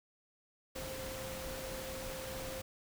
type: tone in noise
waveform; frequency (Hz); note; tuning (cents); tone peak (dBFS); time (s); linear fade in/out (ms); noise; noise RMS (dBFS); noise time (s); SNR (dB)
sine; 525; C5; +6; -44; 0.75-2.62; 10; pink; -44; 0.75-2.62; -3
effects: none